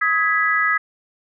sine chord, G# minor, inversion second, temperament equal with one note detuned, 1267.7 / 1661.2 / 1975.5 Hz, D#6 / G#6 / B6, +32 / 0 / 0 cents, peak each -20 dBFS, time 0.01-0.78 s, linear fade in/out 10 ms, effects none

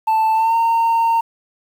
sine tone with pitch glide, 882 to 916.8 Hz, A5 to A#5, +4 to -29 cents, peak -10 dBFS, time 0.07-1.21 s, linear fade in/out 10 ms, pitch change +67 cents, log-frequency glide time 0.34-0.55 s, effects tanh soft clip ceiling -12 dBFS + 7-bit

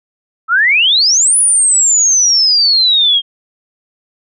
sine exponential two-way sweep, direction up then down, 1277 to 10030 to 3196 Hz, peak -7 dBFS, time 0.48-3.22 s, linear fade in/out 50 ms, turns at 1.37 s, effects none

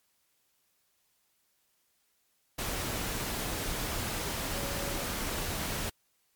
sine tone in noise, 561 Hz, C#5, 21 cents sharp, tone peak -41 dBFS, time 4.53-5.03 s, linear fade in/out 10 ms, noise pink, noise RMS -34 dBFS, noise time 2.58-5.9 s, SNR -10 dB, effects white hiss -73 dBFS RMS until 6.35 s + MP3 96 kbps

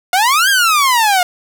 sawtooth exponential two-way sweep, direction up then down, 703 to 1650 to 703 Hz, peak -6 dBFS, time 0.13-1.23 s, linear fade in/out 2 ms, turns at 0.49 s, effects none

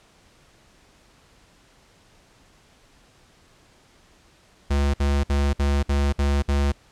square tone bursts, 70.6 Hz, C#2, 32 cents sharp, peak -19 dBFS, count 7, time 4.7-6.722 s, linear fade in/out 10 ms, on 240 ms, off 57 ms, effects pink hiss -56 dBFS RMS until 6.91 s + low-pass 8000 Hz 12 dB/octave

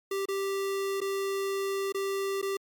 square tone with dropouts, 392 Hz, G4, in tune, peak -29 dBFS, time 0.11-2.57 s, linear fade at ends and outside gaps 5 ms, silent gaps 0.256-0.285 / 1.005-1.014 / 1.923-1.945 / 2.416-2.426 s, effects MP3 96 kbps

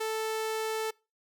sawtooth tone, 440 Hz, A4, in tune, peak -26 dBFS, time 0-0.91 s, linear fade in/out 10 ms, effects noise-tail reverb RT60 0.3 s tail -25 dB re dry

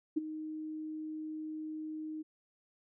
sine tone with ADSR envelope, 311.1 Hz, D#4, in tune, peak -25 dBFS, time 0.16-2.23 s, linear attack 15 ms, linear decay 17 ms, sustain -13 dB, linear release 19 ms, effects none

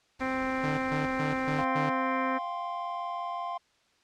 pink noise, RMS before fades -45 dBFS, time 0.19-1.65 s, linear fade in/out 10 ms
harmonic tone, 261.6 Hz, C4, in tune, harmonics 1 / 2 / 3 / 4 / 5 / 6 / 7 / 8 / 9, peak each -32 / -35 / -37 / -38 / -39 / -40 / -40 / -41 / -42 dBFS, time 0.2-2.39 s, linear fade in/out 20 ms
sawtooth tone bursts, 150 Hz, D3, 37 cents sharp, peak -27 dBFS, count 5, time 0.63-1.9 s, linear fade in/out 10 ms, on 150 ms, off 130 ms
triangle chord, F suspended second, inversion none, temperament equal, 698.5 / 784 / 1046.5 Hz, F5 / G5 / C6, 0 / 0 / 0 cents, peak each -34 / -39 / -33 dBFS, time 1.58-3.58 s, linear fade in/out 10 ms
effects white hiss -67 dBFS RMS until 4.03 s + low-pass 5000 Hz 12 dB/octave

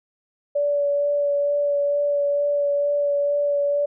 sine tone with vibrato, 575 Hz, D5, 37 cents flat, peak -18 dBFS, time 0.55-3.86 s, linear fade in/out 10 ms, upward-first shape sine, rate 2.2 Hz, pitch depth 12 cents each way, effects none

